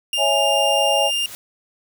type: tone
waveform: 40% pulse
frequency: 2805 Hz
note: F7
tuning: 7 cents sharp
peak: -18 dBFS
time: 0.13-1.26 s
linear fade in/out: 2 ms
type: chord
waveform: sine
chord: C# minor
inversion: none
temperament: equal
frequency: 554.4 / 659.3 / 830.6 Hz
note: C#5 / E5 / G#5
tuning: 0 / 0 / 0 cents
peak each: -21 dBFS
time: 0.17-1.11 s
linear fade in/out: 50 ms
type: noise with exponential growth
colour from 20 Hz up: white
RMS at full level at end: -34 dBFS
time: 0.84-1.35 s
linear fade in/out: 0 ms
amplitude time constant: 110 ms
effects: none